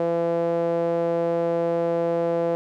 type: tone with band-pass filter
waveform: sawtooth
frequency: 168.9 Hz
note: E3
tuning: 42 cents sharp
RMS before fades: -23 dBFS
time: 0-2.55 s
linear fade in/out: 0 ms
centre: 540 Hz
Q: 3.6
effects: none